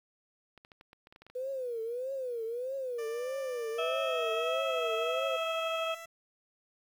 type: clicks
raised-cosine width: 0.3 ms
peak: -37 dBFS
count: 11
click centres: 0.577 / 0.649 / 0.718 / 0.811 / 0.931 / 1.071 / 1.125 / 1.161 / 1.22 / 1.266 / 1.3 s
type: tone with vibrato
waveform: sine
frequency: 493.9 Hz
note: B4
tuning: in tune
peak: -33 dBFS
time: 1.35-5.37 s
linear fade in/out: 10 ms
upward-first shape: triangle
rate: 1.6 Hz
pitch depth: 190 cents each way
type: tone with pitch glide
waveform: 15% pulse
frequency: 591 to 663.4 Hz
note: D5 to E5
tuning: +11 to +11 cents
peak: -37 dBFS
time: 2.98-6.06 s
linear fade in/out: 10 ms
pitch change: +200 cents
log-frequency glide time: 3.81-4.68 s
type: harmonic tone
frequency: 651 Hz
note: E5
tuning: 22 cents flat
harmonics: 1 / 2 / 4 / 5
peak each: -33 / -36 / -39 / -40 dBFS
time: 3.78-5.95 s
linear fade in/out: 10 ms
effects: 10-bit